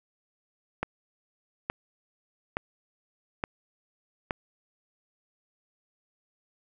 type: click train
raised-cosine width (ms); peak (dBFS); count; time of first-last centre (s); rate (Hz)
0.5; -13; 5; 0.83-4.308; 1.15
effects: none